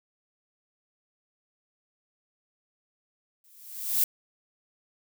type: noise with exponential growth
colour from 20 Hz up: violet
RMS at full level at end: -21 dBFS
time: 3.44-4.04 s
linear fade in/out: 2 ms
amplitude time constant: 130 ms
effects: none